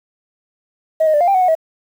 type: tone with pitch steps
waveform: sine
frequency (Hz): 636 / 623 / 590 / 700 / 789 / 743 / 731 / 643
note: D#5 / D#5 / D5 / F5 / G5 / F#5 / F#5 / E5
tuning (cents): +38 / +2 / +8 / +4 / +11 / +7 / -21 / -43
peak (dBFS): -9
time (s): 1-1.552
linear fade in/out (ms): 10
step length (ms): 69
effects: tanh soft clip ceiling -7 dBFS + 7-bit